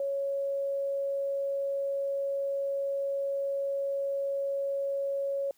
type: tone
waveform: sine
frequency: 554.4 Hz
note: C#5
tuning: in tune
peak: -28 dBFS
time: 0-5.51 s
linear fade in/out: 2 ms
effects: white hiss -67 dBFS RMS until 5.57 s